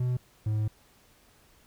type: tone pair in turn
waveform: triangle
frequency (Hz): 124.8 / 107.38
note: B2 / A2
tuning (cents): +19 / -42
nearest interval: minor third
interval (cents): 261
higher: first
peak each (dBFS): -23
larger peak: neither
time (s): 0-0.17 / 0.46-0.68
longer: second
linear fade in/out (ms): 5
effects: pink hiss -61 dBFS RMS until 1.66 s